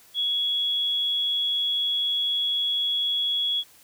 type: tone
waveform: sine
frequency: 3352 Hz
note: G#7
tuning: 15 cents sharp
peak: -22 dBFS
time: 0.14-3.64 s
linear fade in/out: 50 ms
effects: white hiss -54 dBFS RMS until 3.83 s